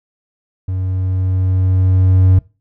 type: tone with level ramp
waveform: triangle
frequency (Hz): 93.3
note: F#2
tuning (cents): +15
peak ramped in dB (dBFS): -15 to -4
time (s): 0.68-2.39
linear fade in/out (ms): 5
effects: noise-tail reverb RT60 0.3 s tail -21 dB re dry